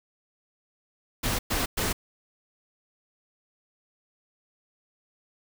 pink noise bursts, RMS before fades -27 dBFS, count 3, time 1.23-1.93 s, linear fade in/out 10 ms, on 160 ms, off 110 ms, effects none

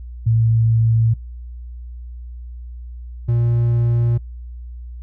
sine / triangle tone pair in turn, 113.3 / 118.15 Hz, A#2 / A#2, -49 / +24 cents, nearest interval minor second, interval 73 cents, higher second, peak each -12 dBFS, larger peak neither, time 0.26-1.14 / 3.28-4.18 s, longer second, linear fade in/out 10 ms, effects noise-tail reverb RT60 0.2 s tail -25 dB re dry + added 60 Hz sine -30 dBFS peak until 5.02 s

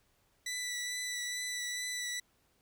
15% pulse tone with vibrato, 1975.5 Hz, B6, in tune, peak -29 dBFS, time 0.46-2.2 s, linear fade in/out 5 ms, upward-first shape triangle, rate 2.3 Hz, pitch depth 18 cents each way, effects pink hiss -72 dBFS RMS until 2.61 s

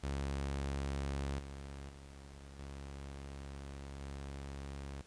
sawtooth tone with level steps, 69.2 Hz, C#2, 2 cents flat, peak -32 / -41 / -47 / -41 / -39 dBFS, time 0.03-5.02 s, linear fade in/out 10 ms, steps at 1.39 / 1.89 / 2.59 / 4 s, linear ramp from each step 2 ms, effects pink hiss -62 dBFS RMS until 5.06 s + resampled to 22050 Hz

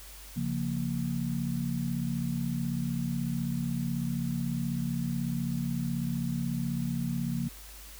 sine chord, Bb minor, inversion first, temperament equal, 138.59 / 174.61 / 233.1 Hz, Db3 / F3 / Bb3, 0 / 0 / 0 cents, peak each -33 / -33 / -33 dBFS, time 0.36-7.49 s, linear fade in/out 10 ms, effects added 50 Hz sine -48 dBFS peak until 7.99 s + white hiss -49 dBFS RMS until 7.99 s

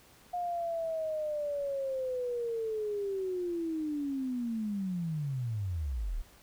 sine linear sweep, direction down, 716 to 31 Hz, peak -31 dBFS, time 0.33-6.22 s, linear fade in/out 10 ms, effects pink hiss -59 dBFS RMS until 6.42 s

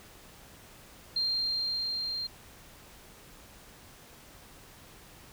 sine tone with level ramp, 4186 Hz, C8, in tune, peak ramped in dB -26 to -32 dBFS, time 1.16-2.27 s, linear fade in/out 5 ms, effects pink hiss -53 dBFS RMS until 5.32 s

